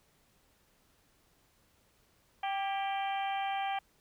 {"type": "harmonic tone with a mistuned harmonic", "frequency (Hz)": 392, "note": "G4", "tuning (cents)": 0, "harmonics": [2, 3, 4, 5, 6, 7, 8], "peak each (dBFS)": [-32, -45, -45, -47, -43, -50, -45], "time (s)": [2.43, 3.79], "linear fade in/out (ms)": 5, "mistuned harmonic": 4, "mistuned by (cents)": 51, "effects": ["pink hiss -69 dBFS RMS until 4 s"]}